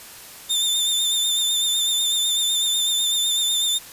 sawtooth tone with vibrato, 3583 Hz, A7, 31 cents sharp, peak -16 dBFS, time 0.49-3.79 s, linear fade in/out 20 ms, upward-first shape triangle, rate 8 Hz, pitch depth 43 cents each way, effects white hiss -41 dBFS RMS until 3.92 s + resampled to 32000 Hz

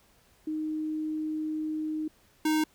sine / square tone pair in turn, 310.3 / 310.3 Hz, D#4 / D#4, -5 / -5 cents, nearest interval unison, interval 0 cents, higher neither, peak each -29 / -24 dBFS, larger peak second, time 0.47-2.08 / 2.45-2.64 s, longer first, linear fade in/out 5 ms, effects pink hiss -63 dBFS RMS until 2.74 s

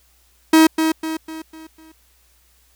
45% pulse tone with echo, 318.8 Hz, D#4, 42 cents sharp, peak -8 dBFS, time 0.53-0.67 s, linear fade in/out 5 ms, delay 250 ms, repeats 5, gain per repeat -7 dB, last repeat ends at 1.92 s, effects added 60 Hz sine -58 dBFS peak until 2.75 s + white hiss -58 dBFS RMS until 2.75 s

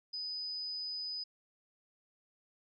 sine tone, 4992 Hz, D#8, 5 cents sharp, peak -37 dBFS, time 0.13-1.24 s, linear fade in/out 10 ms, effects none

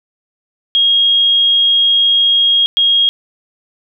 sine tone bursts at uneven times, 3267 Hz, G#7, 29 cents flat, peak -8 dBFS, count 2, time 0.75-2.66 / 2.77-3.09 s, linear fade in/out 0 ms, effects none

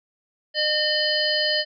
harmonic tone, 608 Hz, D#5, 40 cents flat, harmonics 1 / 3 / 5 / 7 / 8, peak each -26 / -26 / -26 / -26 / -26 dBFS, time 0.54-1.65 s, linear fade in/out 50 ms, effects none

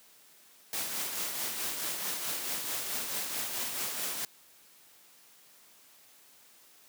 white noise with tremolo, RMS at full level -33 dBFS, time 0.73-4.25 s, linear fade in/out 2 ms, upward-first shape triangle, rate 4.6 Hz, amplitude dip 45%, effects white hiss -59 dBFS RMS until 6.88 s + high-pass 150 Hz 12 dB/octave

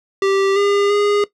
square tone with pitch steps, 390.8 / 403.9 / 410.8 Hz, G4 / G#4 / G#4, -5 / -48 / -19 cents, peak -14 dBFS, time 0.22-1.24 s, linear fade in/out 2 ms, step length 340 ms, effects noise-tail reverb RT60 0.1 s tail -17 dB re dry + low-pass 5000 Hz 12 dB/octave

